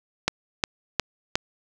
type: click train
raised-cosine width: 0.2 ms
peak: -3 dBFS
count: 4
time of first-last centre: 0.28-1.355 s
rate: 2.79 Hz
effects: none